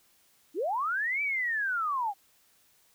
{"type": "linear two-way sweep", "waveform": "sine", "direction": "up then down", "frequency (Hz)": [273.5, 2338, 766], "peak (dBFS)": -27, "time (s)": [0.54, 2.14], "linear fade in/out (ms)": 50, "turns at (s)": 1.22, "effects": ["white hiss -65 dBFS RMS until 2.94 s"]}